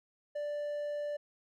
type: tone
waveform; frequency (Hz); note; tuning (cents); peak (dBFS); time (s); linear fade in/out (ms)
triangle; 587.3; D5; 0; -32; 0.35-1.17; 10
effects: none